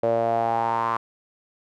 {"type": "tone with band-pass filter sweep", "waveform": "sawtooth", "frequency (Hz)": 115.1, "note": "A#2", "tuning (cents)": -22, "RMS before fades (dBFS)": -23, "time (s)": [0.03, 0.97], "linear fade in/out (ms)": 5, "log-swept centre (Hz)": [550, 1100], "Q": 6.1, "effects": []}